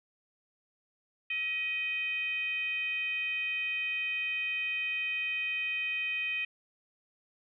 sine tone with frequency modulation, 2503 Hz, D#7, 10 cents sharp, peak -30 dBFS, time 1.3-6.45 s, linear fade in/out 5 ms, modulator 595 Hz, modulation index 0.59, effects none

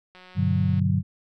click train, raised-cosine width 0.3 ms, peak -32 dBFS, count 119, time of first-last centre 0.15-0.795 s, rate 183 Hz
sine chord, G major seventh, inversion none, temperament equal, 98 / 123.47 / 146.83 / 185 Hz, G2 / B2 / D3 / F#3, 0 / 0 / 0 / 0 cents, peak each -23 / -29 / -25 / -24 dBFS, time 0.35-1.03 s, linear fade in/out 50 ms
effects none

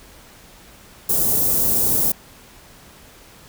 white band-stop noise, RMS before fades -18 dBFS, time 1.09-2.12 s, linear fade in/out 5 ms, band 490 to 11000 Hz, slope 12 dB/octave, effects pink hiss -46 dBFS RMS until 3.48 s

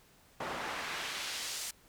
pink noise with band-pass filter sweep, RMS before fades -39 dBFS, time 0.4-1.71 s, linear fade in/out 5 ms, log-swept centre 800 to 7800 Hz, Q 0.78, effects pink hiss -63 dBFS RMS until 1.88 s

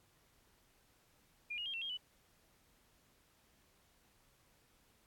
sine tone with pitch steps, 2418 / 2871 / 3210 / 2704 / 3231 / 2977 Hz, D7 / F7 / G7 / E7 / G#7 / F#7, +50 / +47 / +40 / +43 / -48 / +10 cents, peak -39 dBFS, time 1.5-1.974 s, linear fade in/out 10 ms, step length 79 ms, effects pink hiss -71 dBFS RMS until 5.06 s + AAC 64 kbps

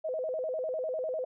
sine tone with vibrato, 568 Hz, C#5, 42 cents sharp, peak -30 dBFS, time 0.04-1.25 s, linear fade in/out 10 ms, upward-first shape square, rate 10 Hz, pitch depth 190 cents each way, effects none

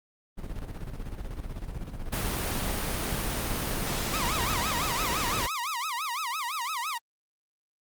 brown noise with tremolo, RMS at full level -34 dBFS, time 0.37-4.58 s, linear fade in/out 20 ms, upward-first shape square, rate 16 Hz, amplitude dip 55%
pink noise, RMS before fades -31 dBFS, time 2.12-5.47 s, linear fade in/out 10 ms
sawtooth tone with vibrato, 1100 Hz, C#6, 14 cents flat, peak -26 dBFS, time 4.13-6.98 s, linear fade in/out 5 ms, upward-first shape sine, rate 5.9 Hz, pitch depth 290 cents each way
effects Opus 32 kbps

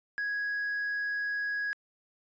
triangle tone with tanh clipping, 1661.2 Hz, G#6, in tune, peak -30 dBFS, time 0.18-1.73 s, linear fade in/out 0 ms, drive 6 dB, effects resampled to 16000 Hz

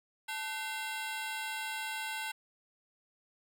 20% pulse ring-modulated tone, 1200 Hz, D6, 37 cents sharp, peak -28 dBFS, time 0.28-2.32 s, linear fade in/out 10 ms, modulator 323 Hz, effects none

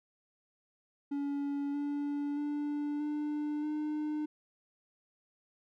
triangle tone with pitch steps, 283.6 / 288.2 / 292.9 / 297.7 / 302.6 Hz, C#4 / D4 / D4 / D4 / D#4, +40 / -33 / -5 / +24 / -48 cents, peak -30 dBFS, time 1.11-4.26 s, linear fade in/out 10 ms, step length 630 ms, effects none

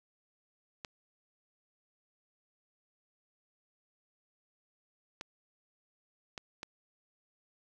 clicks, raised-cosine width 0.2 ms, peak -23 dBFS, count 4, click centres 0.848 / 5.211 / 6.378 / 6.631 s, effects none

